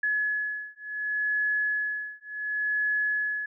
sine beating tone pair, 1699 / 1699.69 Hz, G#6 / G#6, +39 / +40 cents, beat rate 0.69 Hz, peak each -29 / -29 dBFS, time 0.03-3.46 s, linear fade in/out 5 ms, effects none

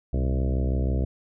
harmonic tone with a mistuned harmonic, 66.1 Hz, C2, 18 cents sharp, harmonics 1 / 2 / 3 / 4 / 5 / 6 / 7 / 8 / 9 / 10, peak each -23 / -29 / -33 / -35 / -37 / -39 / -40 / -41 / -42 / -43 dBFS, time 0.13-1.05 s, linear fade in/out 5 ms, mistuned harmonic 2, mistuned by -91 cents, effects none

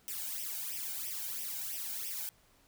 blue noise with flanger, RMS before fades -39 dBFS, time 0.08-2.29 s, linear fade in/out 0 ms, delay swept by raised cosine 0.35 to 1.35 ms, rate 3 Hz, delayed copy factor +0.95, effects pink hiss -66 dBFS RMS until 2.67 s

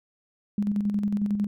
sine tone with tremolo, 205.1 Hz, G#3, 21 cents flat, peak -21 dBFS, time 0.58-1.47 s, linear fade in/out 2 ms, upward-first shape square, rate 11 Hz, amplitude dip 45%, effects none

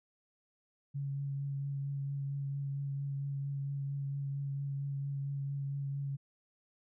sine tone with vibrato, 139.5 Hz, C#3, 11 cents sharp, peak -34 dBFS, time 0.94-6.17 s, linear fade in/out 20 ms, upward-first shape triangle, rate 4.4 Hz, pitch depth 17 cents each way, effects none

